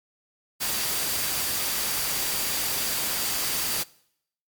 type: tone in noise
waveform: sine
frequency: 4698 Hz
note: D8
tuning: in tune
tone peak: -37 dBFS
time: 0.6-3.84 s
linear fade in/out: 20 ms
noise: white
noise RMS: -27 dBFS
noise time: 0.6-3.84 s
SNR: -13 dB
effects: noise-tail reverb RT60 0.7 s tail -22 dB re dry + MP3 96 kbps